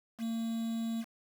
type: tone with quantisation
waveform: triangle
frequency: 227.4 Hz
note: A#3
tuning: 43 cents flat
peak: -30 dBFS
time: 0.18-1.05 s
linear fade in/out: 50 ms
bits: 8
effects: none